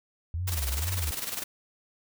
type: tone with vibrato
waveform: sine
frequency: 77.78 Hz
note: D#2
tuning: in tune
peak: -28 dBFS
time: 0.34-1.11 s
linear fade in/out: 0 ms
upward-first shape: sine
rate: 2.1 Hz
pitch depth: 300 cents each way
type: noise with tremolo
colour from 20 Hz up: white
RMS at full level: -32 dBFS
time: 0.47-1.44 s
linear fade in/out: 10 ms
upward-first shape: square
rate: 20 Hz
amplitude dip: 60%
effects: none